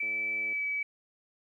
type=tone with pitch glide; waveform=sine; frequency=2312 to 2287 Hz; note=D7 to D7; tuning=-28 to -47 cents; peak=-29 dBFS; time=0-0.83 s; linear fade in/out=5 ms; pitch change=-19 cents; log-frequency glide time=0.36-0.67 s
type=click train; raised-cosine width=2 ms; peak=-35 dBFS; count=54; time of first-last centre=0.03-0.525 s; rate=107 Hz
effects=high-pass 300 Hz 12 dB/octave + 11-bit